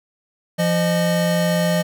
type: tone pair together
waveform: square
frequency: 172.02 / 613 Hz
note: F3 / D#5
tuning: -26 / -26 cents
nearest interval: octave + minor seventh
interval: 2200 cents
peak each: -19 / -21 dBFS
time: 0.58-1.83 s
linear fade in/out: 20 ms
effects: none